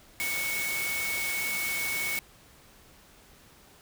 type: tone in noise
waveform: sine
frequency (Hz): 2217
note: C#7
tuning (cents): 0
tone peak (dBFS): -30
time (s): 0.2-2.19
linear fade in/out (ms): 0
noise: white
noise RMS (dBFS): -34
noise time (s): 0.2-2.19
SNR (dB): +1
effects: pink hiss -56 dBFS RMS until 3.81 s